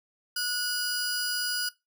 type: tone pair together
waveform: sawtooth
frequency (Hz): 1460 / 4898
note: F#6 / D#8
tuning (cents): -24 / -28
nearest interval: octave + major sixth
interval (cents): 2096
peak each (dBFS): -28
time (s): 0.36-1.69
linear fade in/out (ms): 5
effects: noise-tail reverb RT60 0.2 s tail -19 dB re dry